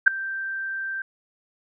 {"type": "tone with ADSR envelope", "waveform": "sine", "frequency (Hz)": 1568, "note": "G6", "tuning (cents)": 0, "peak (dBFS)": -6, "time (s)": [0.06, 1.02], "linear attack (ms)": 17, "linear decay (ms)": 3, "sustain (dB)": -21, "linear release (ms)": 3, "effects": []}